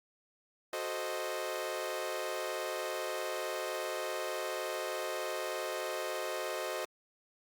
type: chord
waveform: sawtooth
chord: F# diminished seventh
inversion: none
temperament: equal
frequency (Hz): 370 / 440 / 523.3 / 622.3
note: F#4 / A4 / C5 / Eb5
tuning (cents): 0 / 0 / 0 / 0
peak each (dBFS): -38 / -39 / -36 / -35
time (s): 0.73-6.85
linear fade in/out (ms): 2
effects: Opus 48 kbps